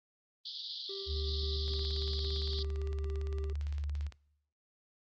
white band-pass noise, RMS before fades -41 dBFS, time 0.45-2.63 s, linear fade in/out 5 ms, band 3300 to 4900 Hz, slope 96 dB/octave
triangle tone with tremolo, 392 Hz, G4, in tune, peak -40 dBFS, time 0.89-3.53 s, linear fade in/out 5 ms, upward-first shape square, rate 3.7 Hz, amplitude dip 25%
sine tone, 72.8 Hz, D2, 15 cents flat, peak -33 dBFS, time 1.06-4.11 s, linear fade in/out 50 ms
click train, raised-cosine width 0.2 ms, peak -33 dBFS, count 44, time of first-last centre 1.68-4.123 s, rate 17.6 Hz
effects noise-tail reverb RT60 0.8 s tail -24 dB re dry + Opus 32 kbps

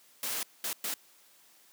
white noise bursts at uneven times, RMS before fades -34 dBFS, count 3, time 0.23-0.43 / 0.64-0.73 / 0.84-0.94 s, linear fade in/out 2 ms, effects white hiss -61 dBFS RMS until 1.72 s + high-pass 200 Hz 12 dB/octave

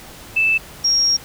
sine tone pair in turn, 2637 / 5588 Hz, E7 / F8, 0 / 0 cents, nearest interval octave + minor second, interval 1300 cents, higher second, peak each -13 dBFS, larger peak neither, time 0.36-0.58 / 0.84-1.17 s, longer second, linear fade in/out 10 ms, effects pink hiss -39 dBFS RMS until 1.24 s

